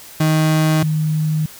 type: tone pair in turn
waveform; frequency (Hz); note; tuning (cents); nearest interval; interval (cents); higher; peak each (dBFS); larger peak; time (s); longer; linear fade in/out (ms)
35% pulse / sine; 156.6 / 155.16; D#3 / D#3; +11 / -4; unison; 15; first; -11 / -15; first; 0.2-0.83 / 0.83-1.46; neither; 5
effects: white hiss -39 dBFS RMS until 1.59 s